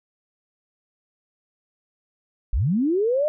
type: linear sweep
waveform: sine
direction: up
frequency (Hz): 36.71 to 620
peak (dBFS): -18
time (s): 2.53-3.28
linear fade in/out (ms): 0
effects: none